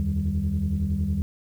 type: tone cluster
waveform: sine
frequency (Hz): 76.6 / 87.4 / 153.8 / 196.3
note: D#2 / F2 / D#3 / G3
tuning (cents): -27 / +2 / -20 / +3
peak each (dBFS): -26 / -26 / -32 / -26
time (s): 0-1.22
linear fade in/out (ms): 0
effects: tanh soft clip ceiling -16 dBFS + 9-bit